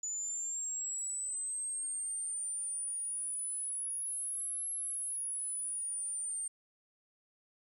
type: linear two-way sweep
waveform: sine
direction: up then down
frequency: 6940 to 11090 to 8720 Hz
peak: -35 dBFS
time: 0.03-6.48 s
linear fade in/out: 5 ms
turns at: 4.71 s
effects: 11-bit